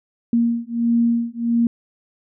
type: beating tone pair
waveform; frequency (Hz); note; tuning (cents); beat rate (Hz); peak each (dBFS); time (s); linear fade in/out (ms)
sine; 233.3 / 234.8; A#3 / A#3; +2 / +13; 1.5; -19; 0.33-1.67; 2
effects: none